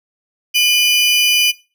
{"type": "tone pair together", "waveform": "35% pulse", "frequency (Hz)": [2437, 2987], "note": ["D#7", "F#7"], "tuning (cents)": [-37, 16], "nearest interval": "major third", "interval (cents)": 353, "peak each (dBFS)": -12, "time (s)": [0.54, 1.52], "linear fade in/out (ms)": 20, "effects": ["noise-tail reverb RT60 0.3 s tail -18 dB re dry"]}